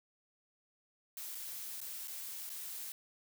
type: noise with dropouts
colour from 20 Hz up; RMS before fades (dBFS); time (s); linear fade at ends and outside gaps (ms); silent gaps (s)
blue; -44; 1.17-2.92; 1; 1.348-1.352 / 1.805-1.814 / 2.074-2.08 / 2.494-2.5
effects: none